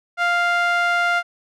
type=tone with band-pass filter; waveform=sawtooth; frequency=698.5 Hz; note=F5; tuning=in tune; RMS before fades=-19 dBFS; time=0.17-1.23 s; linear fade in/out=50 ms; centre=1500 Hz; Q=1.7; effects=none